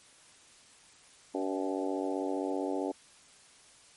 harmonic tone with a mistuned harmonic, 95.4 Hz, G2, 47 cents flat, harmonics 3 / 4 / 5 / 6 / 7 / 8 / 9, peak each -34 / -36 / -38 / -40 / -41 / -42 / -43 dBFS, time 1.34-2.92 s, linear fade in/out 10 ms, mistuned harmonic 7, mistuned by -19 cents, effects white hiss -58 dBFS RMS until 3.96 s + MP3 48 kbps

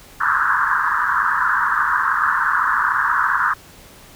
white band-pass noise, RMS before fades -18 dBFS, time 0.2-3.54 s, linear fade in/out 10 ms, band 950 to 1700 Hz, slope 96 dB/octave, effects pink hiss -44 dBFS RMS until 4.15 s

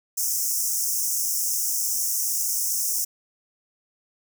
pink high-pass noise, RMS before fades -25 dBFS, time 0.17-3.05 s, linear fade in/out 10 ms, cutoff 5400 Hz, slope 96 dB/octave, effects none

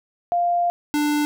sine / square tone pair in turn, 698 / 295.8 Hz, F5 / D4, -1 / +13 cents, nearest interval octave + minor third, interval 1486 cents, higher first, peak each -17 / -19 dBFS, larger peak first, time 0.32-0.7 / 0.94-1.25 s, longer first, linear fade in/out 0 ms, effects none

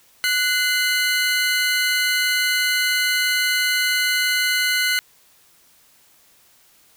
25% pulse tone pair together, 1480 / 2063 Hz, F#6 / C7, 0 / -25 cents, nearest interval tritone, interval 575 cents, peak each -17 dBFS, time 0.24-4.99 s, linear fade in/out 0 ms, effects white hiss -55 dBFS RMS until 6.96 s

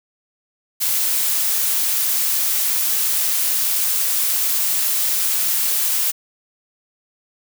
blue noise, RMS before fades -19 dBFS, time 0.8-6.12 s, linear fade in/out 20 ms, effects none

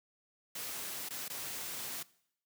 white noise with dropouts, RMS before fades -41 dBFS, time 0.55-2.03 s, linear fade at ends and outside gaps 5 ms, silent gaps 1.089-1.105 / 1.282-1.299 s, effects noise-tail reverb RT60 0.7 s tail -21 dB re dry + high-pass 100 Hz 12 dB/octave

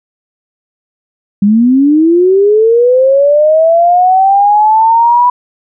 sine linear sweep, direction up, 196 to 987.8 Hz, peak -4 dBFS, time 1.42-5.3 s, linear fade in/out 5 ms, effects none

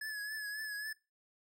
square tone with vibrato, 1706 Hz, G#6, 46 cents sharp, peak -39 dBFS, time 0.01-0.93 s, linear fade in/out 5 ms, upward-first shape triangle, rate 3.7 Hz, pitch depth 53 cents each way, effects noise-tail reverb RT60 0.3 s tail -22 dB re dry

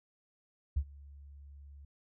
sine tone with ADSR envelope, 70.7 Hz, C#2, 35 cents sharp, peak -25 dBFS, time 0.76-1.85 s, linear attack 11 ms, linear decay 65 ms, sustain -24 dB, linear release 4 ms, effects none

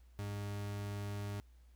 40% pulse tone, 101.8 Hz, G#2, 34 cents flat, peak -38 dBFS, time 0.19-1.4 s, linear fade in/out 0 ms, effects added 60 Hz sine -58 dBFS peak until 1.75 s + pink hiss -75 dBFS RMS until 1.75 s

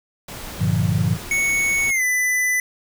pink noise, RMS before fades -34 dBFS, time 0.28-1.91 s, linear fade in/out 5 ms
sine chord, G minor seventh, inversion none, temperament equal with one note detuned, 98 / 116.54 / 148.71 / 174.61 Hz, G2 / Bb2 / D3 / F3, 0 / 0 / +22 / 0 cents, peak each -22 dBFS, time 0.58-1.18 s, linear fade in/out 50 ms
square tone with pitch glide, 2217 to 1998.1 Hz, C#7 to B6, 0 to +20 cents, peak -18 dBFS, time 1.31-2.6 s, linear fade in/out 2 ms, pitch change -180 cents, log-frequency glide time 1.88-2.03 s
effects none

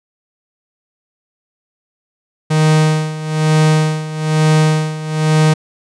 45% pulse tone with tremolo, 155.56 Hz, D#3, in tune, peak -8 dBFS, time 2.5-5.54 s, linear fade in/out 10 ms, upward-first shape sine, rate 1.1 Hz, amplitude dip 80%, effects resampled to 22050 Hz

